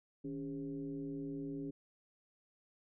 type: tone with frequency modulation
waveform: sine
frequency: 280 Hz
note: C#4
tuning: 18 cents sharp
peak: -39 dBFS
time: 0.24-1.71 s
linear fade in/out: 10 ms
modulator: 125 Hz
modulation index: 0.86
effects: none